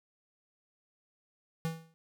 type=tone with exponential decay; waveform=square; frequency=163.1 Hz; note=E3; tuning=18 cents flat; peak=-29 dBFS; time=1.65-1.94 s; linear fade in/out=0 ms; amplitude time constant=62 ms; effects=none